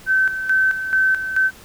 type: tone with tremolo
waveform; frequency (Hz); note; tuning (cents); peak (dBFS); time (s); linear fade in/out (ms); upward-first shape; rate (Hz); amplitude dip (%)
sine; 1537; G6; -35; -13; 0.06-1.51; 50; square; 2.3; 65
effects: pink hiss -44 dBFS RMS until 1.64 s